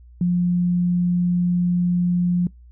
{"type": "tone", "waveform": "sine", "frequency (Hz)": 176.7, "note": "F3", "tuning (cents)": 21, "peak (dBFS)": -16, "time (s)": [0.21, 2.47], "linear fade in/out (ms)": 2, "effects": ["noise-tail reverb RT60 0.2 s tail -26 dB re dry", "added 60 Hz sine -43 dBFS peak until 2.71 s"]}